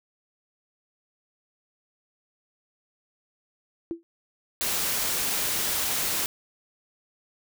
sine tone with exponential decay, 335.2 Hz, E4, 29 cents sharp, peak -24 dBFS, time 3.91-4.03 s, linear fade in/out 0 ms, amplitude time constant 25 ms
white noise, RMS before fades -27 dBFS, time 4.61-6.26 s, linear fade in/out 0 ms
effects none

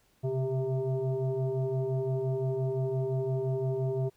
sine tone with frequency modulation, 129.1 Hz, C3, 23 cents flat, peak -27 dBFS, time 0.23-4.1 s, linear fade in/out 20 ms, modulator 264 Hz, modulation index 1.5, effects pink hiss -68 dBFS RMS until 4.16 s

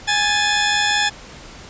15% pulse tone pair together, 830.6 / 1745.8 Hz, G#5 / A6, 0 / -14 cents, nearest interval octave + minor second, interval 1286 cents, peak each -12 dBFS, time 0.07-1.1 s, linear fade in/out 20 ms, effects pink hiss -39 dBFS RMS until 1.69 s + resampled to 16000 Hz

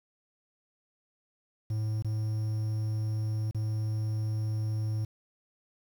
triangle tone with dropouts, 108.5 Hz, A2, 24 cents flat, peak -26 dBFS, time 1.7-5.05 s, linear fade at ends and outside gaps 5 ms, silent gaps 2.024-2.045 / 3.512-3.546 s, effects 9-bit

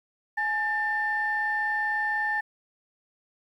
sine tone pair together, 842.4 / 1788 Hz, G#5 / A6, +24 / +27 cents, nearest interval octave + minor second, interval 1303 cents, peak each -29 / -25 dBFS, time 0.37-2.41 s, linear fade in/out 10 ms, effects tanh soft clip ceiling -17 dBFS + 10-bit

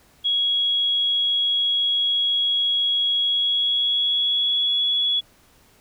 sine tone with pitch glide, 3322 to 3378 Hz, G#7 to G#7, 0 to +29 cents, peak -18 dBFS, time 0.24-5.21 s, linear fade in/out 20 ms, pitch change +29 cents, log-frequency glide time 3.18-4.82 s, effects pink hiss -56 dBFS RMS until 5.8 s

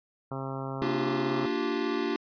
harmonic tone, 134.5 Hz, C3, 48 cents sharp, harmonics 1 / 2 / 3 / 4 / 5 / 6 / 7 / 8 / 9 / 10, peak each -36 / -39 / -41 / -42 / -43 / -44 / -44 / -45 / -46 / -46 dBFS, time 0.31-1.46 s, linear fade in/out 5 ms
square chord, G minor seventh, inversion first, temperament equal with one note detuned, 233.1 / 293.7 / 349.2 / 387.3 Hz, Bb3 / D4 / F4 / G4, 0 / 0 / 0 / -21 cents, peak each -36 / -33 / -33 / -33 dBFS, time 0.82-2.16 s, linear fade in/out 0 ms
effects resampled to 11025 Hz

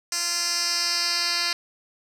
10% pulse tone with band-pass filter sweep, 345.5 Hz, F4, 19 cents flat, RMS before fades -25 dBFS, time 0.12-1.53 s, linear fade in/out 2 ms, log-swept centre 6500 to 4100 Hz, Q 2.6, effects none

